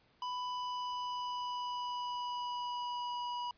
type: tone with pitch glide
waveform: square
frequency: 994 to 973 Hz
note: B5 to B5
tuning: +11 to -26 cents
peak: -37 dBFS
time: 0.22-3.51 s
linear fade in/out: 2 ms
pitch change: -37 cents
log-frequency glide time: 0.51-3.19 s
effects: pink hiss -69 dBFS RMS until 3.57 s + resampled to 11025 Hz